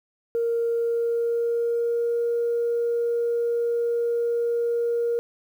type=tone with pitch glide; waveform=sine; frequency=465.5 to 470.6 Hz; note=A#4 to A#4; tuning=-2 to +16 cents; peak=-20 dBFS; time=0.35-5.19 s; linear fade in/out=0 ms; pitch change=+18 cents; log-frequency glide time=0.69-2.2 s; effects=tanh soft clip ceiling -17 dBFS + 9-bit